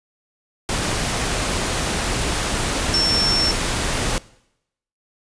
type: tone in noise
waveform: sine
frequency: 5420 Hz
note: E8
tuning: 47 cents sharp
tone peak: -16 dBFS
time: 2.94-3.51 s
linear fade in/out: 0 ms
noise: pink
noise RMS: -22 dBFS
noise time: 0.69-4.18 s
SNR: +3 dB
effects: noise-tail reverb RT60 0.8 s tail -21 dB re dry + resampled to 22050 Hz